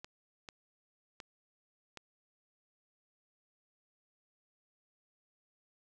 clicks, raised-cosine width 0.2 ms, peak -28 dBFS, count 4, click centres 0.045 / 0.488 / 1.202 / 1.973 s, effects none

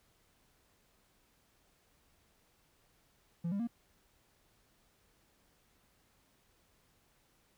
triangle tone with pitch steps, 170 / 199.84 / 234.9 Hz, F3 / G3 / A#3, -46 / +34 / +13 cents, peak -30 dBFS, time 3.44-3.674 s, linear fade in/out 10 ms, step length 78 ms, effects tanh soft clip ceiling -26 dBFS + pink hiss -71 dBFS RMS until 7.57 s

